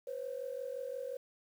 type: tone pair together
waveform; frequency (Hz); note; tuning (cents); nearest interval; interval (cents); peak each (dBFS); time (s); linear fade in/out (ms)
sine; 496 / 541.7; B4 / C#5; +7 / -40; major second; 153; -40 / -40; 0.07-1.17; 5
effects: tanh soft clip ceiling -31 dBFS + 10-bit